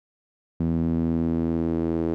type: tone with band-pass filter sweep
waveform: sawtooth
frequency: 82.41 Hz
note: E2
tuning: in tune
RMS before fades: -24 dBFS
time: 0.6-2.14 s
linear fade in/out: 0 ms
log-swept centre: 210 to 350 Hz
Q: 2.6
effects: none